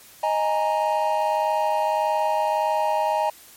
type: chord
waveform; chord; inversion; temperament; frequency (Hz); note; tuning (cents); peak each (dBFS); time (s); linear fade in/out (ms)
triangle; D# suspended fourth; none; equal; 622.3 / 830.6 / 932.3; D#5 / G#5 / A#5; 0 / 0 / 0; -22; 0.23-3.3; 5
effects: white hiss -48 dBFS RMS until 3.56 s + MP3 64 kbps